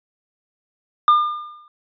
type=tone with exponential decay; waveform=triangle; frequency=1205 Hz; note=D6; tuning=44 cents sharp; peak=-6 dBFS; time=1.08-1.68 s; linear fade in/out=1 ms; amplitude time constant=130 ms; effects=resampled to 11025 Hz